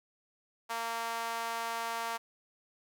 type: tone with high-pass filter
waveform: sawtooth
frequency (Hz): 230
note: A#3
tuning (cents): -23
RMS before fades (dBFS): -36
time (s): 0.69-2.18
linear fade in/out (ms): 20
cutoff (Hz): 900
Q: 2.1
effects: none